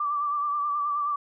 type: tone with vibrato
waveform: sine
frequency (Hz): 1169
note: D6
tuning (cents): -8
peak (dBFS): -24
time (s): 0-1.16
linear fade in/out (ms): 5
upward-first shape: sine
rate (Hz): 9.4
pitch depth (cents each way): 38
effects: none